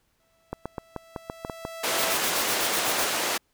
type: tone with exponential growth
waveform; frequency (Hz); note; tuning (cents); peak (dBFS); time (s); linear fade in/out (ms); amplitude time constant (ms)
sawtooth; 659; E5; -1; -25; 0.2-2.14; 1; 420
type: clicks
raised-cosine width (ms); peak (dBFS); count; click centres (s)
1; -16; 9; 0.53 / 0.656 / 0.782 / 0.963 / 1.162 / 1.299 / 1.449 / 1.498 / 1.651
type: band-pass noise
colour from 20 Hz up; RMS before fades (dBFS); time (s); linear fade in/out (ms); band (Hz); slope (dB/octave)
pink; -27; 1.83-3.38; 10; 440 to 13000; 12
type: noise bursts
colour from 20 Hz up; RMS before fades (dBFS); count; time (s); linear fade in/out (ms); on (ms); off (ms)
white; -29; 9; 1.97-3.06; 20; 90; 35
effects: pink hiss -70 dBFS RMS until 3.53 s